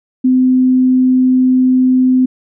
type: tone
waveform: sine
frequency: 256.1 Hz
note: C4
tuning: 37 cents flat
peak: -7 dBFS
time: 0.24-2.26 s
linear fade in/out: 10 ms
effects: none